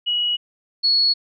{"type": "tone pair in turn", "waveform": "sine", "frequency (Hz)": [2914, 4366], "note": ["F#7", "C#8"], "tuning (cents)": [-27, -27], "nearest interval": "perfect fifth", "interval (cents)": 700, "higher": "second", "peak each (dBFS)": [-18, -14], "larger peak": "second", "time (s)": [[0.06, 0.37], [0.83, 1.14]], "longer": "neither", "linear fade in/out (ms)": 20, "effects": []}